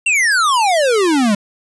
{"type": "exponential sweep", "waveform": "square", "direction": "down", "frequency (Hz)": [2794, 196], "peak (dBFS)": -12, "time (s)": [0.06, 1.35], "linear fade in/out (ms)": 5, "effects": ["resampled to 24000 Hz", "8-bit"]}